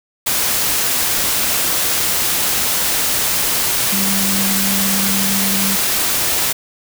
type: tone in noise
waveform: sine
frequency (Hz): 196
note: G3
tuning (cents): 0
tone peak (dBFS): -20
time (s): 3.92-5.76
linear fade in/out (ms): 10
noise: white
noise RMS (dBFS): -17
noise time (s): 0.26-6.53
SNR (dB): -6
effects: none